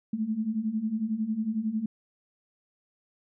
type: beating tone pair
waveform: sine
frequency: 211.4 / 222.4 Hz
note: G#3 / A3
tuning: +31 / +19 cents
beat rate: 11 Hz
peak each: -32 / -28 dBFS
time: 0.13-1.86 s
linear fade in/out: 5 ms
effects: none